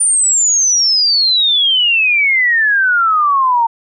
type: exponential sweep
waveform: sine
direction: down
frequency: 9340 to 906 Hz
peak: -9 dBFS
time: 0-3.67 s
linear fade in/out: 10 ms
effects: none